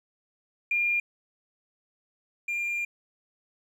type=tone pair in turn; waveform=triangle; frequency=2407 / 2397 Hz; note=D7 / D7; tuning=+42 / +35 cents; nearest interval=unison; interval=7 cents; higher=first; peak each=-19 / -25 dBFS; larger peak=first; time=0.71-1 / 2.48-2.85 s; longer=second; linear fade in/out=5 ms; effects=tanh soft clip ceiling -21 dBFS